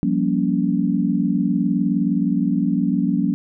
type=chord; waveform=sine; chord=G half-diminished seventh; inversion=third; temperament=just; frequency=176.4 / 196 / 235.2 / 282.2 Hz; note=F3 / G3 / Bb3 / Db4; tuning=+18 / 0 / +16 / +31 cents; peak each=-22 dBFS; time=0.03-3.34 s; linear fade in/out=0 ms; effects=none